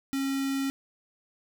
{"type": "tone with notch filter", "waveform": "square", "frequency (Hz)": 272.3, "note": "C#4", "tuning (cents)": -31, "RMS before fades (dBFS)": -29, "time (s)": [0.13, 0.7], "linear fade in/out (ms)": 0, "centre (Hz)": 720, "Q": 1, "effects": []}